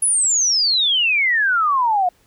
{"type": "exponential sweep", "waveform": "sine", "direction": "down", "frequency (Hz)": [10610, 698.5], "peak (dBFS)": -14, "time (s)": [0.02, 2.09], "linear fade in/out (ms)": 5, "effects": ["pink hiss -58 dBFS RMS until 2.26 s"]}